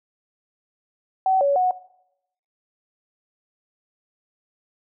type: tone with pitch steps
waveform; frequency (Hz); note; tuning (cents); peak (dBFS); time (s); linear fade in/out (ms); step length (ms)
sine; 759 / 563 / 734; F#5 / C#5 / F#5; +44 / +27 / -14; -16; 1.26-1.71; 2; 150
effects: noise-tail reverb RT60 0.8 s tail -20 dB re dry